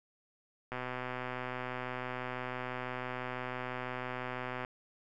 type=click train; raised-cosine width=0.5 ms; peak=-23 dBFS; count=496; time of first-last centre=0.72-4.649 s; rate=126 Hz; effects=none